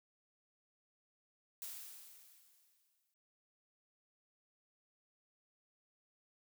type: noise with exponential decay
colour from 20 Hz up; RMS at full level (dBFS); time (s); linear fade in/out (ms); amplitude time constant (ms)
blue; -45; 1.62-3.14; 1; 330
effects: none